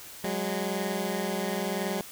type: tone pair together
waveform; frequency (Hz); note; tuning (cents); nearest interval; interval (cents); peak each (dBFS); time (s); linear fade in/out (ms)
15% pulse; 185 / 205.9; F#3 / G#3; 0 / -15; major second; 185; -25 / -25; 0.24-2.01; 2
effects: white hiss -45 dBFS RMS until 2.11 s